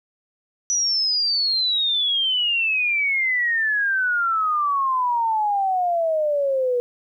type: exponential sweep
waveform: sine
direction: down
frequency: 5930 to 482.1 Hz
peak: -18 dBFS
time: 0.7-6.8 s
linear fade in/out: 0 ms
effects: 10-bit